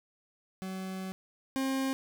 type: tone pair in turn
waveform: 40% pulse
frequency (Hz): 188.7 / 266.9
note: F#3 / C4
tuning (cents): +34 / +35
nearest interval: tritone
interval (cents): 601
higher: second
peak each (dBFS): -35 / -28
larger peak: second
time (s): 0.62-1.12 / 1.56-1.93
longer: first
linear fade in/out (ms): 0
effects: none